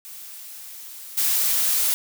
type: noise with level steps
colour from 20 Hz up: blue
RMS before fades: -39 / -21 dBFS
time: 0.05-1.94 s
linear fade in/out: 0 ms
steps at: 1.17 s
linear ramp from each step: 10 ms
effects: none